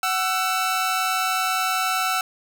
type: tone pair together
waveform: sawtooth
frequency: 748.8 / 1328 Hz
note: F#5 / E6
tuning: +20 / +12 cents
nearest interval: minor seventh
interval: 992 cents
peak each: -21 / -19 dBFS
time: 0.03-2.21 s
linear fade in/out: 2 ms
effects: none